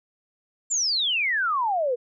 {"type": "exponential sweep", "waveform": "sine", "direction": "down", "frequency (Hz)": [7459, 466.2], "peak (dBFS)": -21, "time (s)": [0.7, 1.96], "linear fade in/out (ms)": 20, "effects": []}